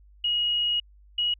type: tone pair in turn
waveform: sine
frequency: 2891 / 2903 Hz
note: F#7 / F#7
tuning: -41 / -34 cents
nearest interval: unison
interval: 7 cents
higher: second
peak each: -22 dBFS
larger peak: neither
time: 0.24-0.8 / 1.18-1.34 s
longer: first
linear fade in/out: 5 ms
effects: added 50 Hz sine -51 dBFS peak until 1.39 s